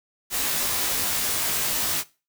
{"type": "noise with comb filter", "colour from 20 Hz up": "white", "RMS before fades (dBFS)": -25, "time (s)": [0.3, 2.04], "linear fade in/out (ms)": 50, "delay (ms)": 17, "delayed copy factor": -0.9, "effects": ["noise-tail reverb RT60 0.3 s tail -19 dB re dry"]}